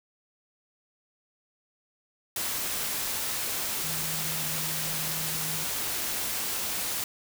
sine tone in noise, 157.9 Hz, D#3, 26 cents sharp, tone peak -39 dBFS, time 3.84-5.64 s, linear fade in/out 2 ms, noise white, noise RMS -31 dBFS, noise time 2.36-7.04 s, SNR -11 dB, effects none

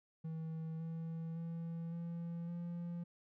triangle tone with pitch steps, 161 / 163.72 / 166.49 / 169.3 / 172.16 Hz, E3 / E3 / E3 / E3 / F3, -41 / -12 / +18 / +46 / -25 cents, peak -38 dBFS, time 0.24-3.04 s, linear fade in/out 10 ms, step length 560 ms, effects none

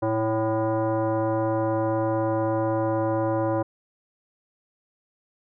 sine tone with frequency modulation, 112.3 Hz, A2, 36 cents sharp, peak -21 dBFS, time 0.02-3.63 s, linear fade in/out 10 ms, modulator 442 Hz, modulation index 1.7, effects none

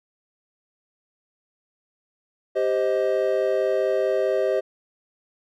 triangle chord, C minor, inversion second, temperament just, 392.4 / 523.3 / 627.9 Hz, G4 / C5 / Eb5, +2 / 0 / +16 cents, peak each -22 dBFS, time 2.55-4.61 s, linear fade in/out 20 ms, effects none

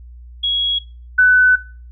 sine tone pair in turn, 3322 / 1500.4 Hz, G#7 / F#6, 0 / +24 cents, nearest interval octave + major second, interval 1376 cents, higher first, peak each -15 / -7 dBFS, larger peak second, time 0.43-0.79 / 1.18-1.56 s, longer second, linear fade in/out 10 ms, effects noise-tail reverb RT60 0.4 s tail -21 dB re dry + added 60 Hz sine -35 dBFS peak until 1.91 s

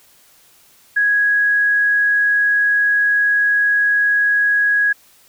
sine tone, 1661.2 Hz, G#6, in tune, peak -12 dBFS, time 0.96-4.93 s, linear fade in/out 10 ms, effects white hiss -51 dBFS RMS until 5.28 s

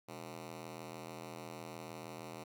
10% pulse ring-modulated tone, 165.5 Hz, E3, 7 cents sharp, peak -34 dBFS, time 0.08-2.44 s, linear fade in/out 10 ms, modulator 39.6 Hz, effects none

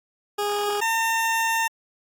20% pulse tone pair in turn, 411.8 / 906.5 Hz, G#4 / A#5, -15 / -49 cents, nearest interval octave + major second, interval 1366 cents, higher second, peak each -18 / -16 dBFS, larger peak second, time 0.38-0.81 / 0.81-1.68 s, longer second, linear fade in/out 10 ms, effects AAC 64 kbps

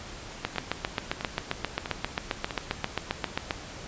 two click trains, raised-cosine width 0.3 ms, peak -10 / -16 dBFS, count 24 / 4, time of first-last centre 0.45-3.509 / 0.56-2.508 s, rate 7.52 / 1.54 Hz, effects pink hiss -42 dBFS RMS until 3.87 s + resampled to 16000 Hz

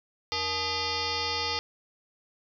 sine tone with frequency modulation, 2794 Hz, F7, in tune, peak -27 dBFS, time 0.32-1.59 s, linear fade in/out 0 ms, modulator 387 Hz, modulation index 6.3, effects none

